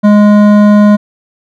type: tone with hard clipping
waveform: triangle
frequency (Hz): 207.7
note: G#3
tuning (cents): 0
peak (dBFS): -4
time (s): 0.03-0.97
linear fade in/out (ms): 20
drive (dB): 16
effects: none